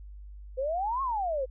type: exponential two-way sweep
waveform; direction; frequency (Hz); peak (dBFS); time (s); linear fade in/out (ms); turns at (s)
sine; up then down; 500 to 1108.7 to 500; -27; 0.57-1.46; 20; 1.02
effects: added 50 Hz sine -42 dBFS peak until 1.5 s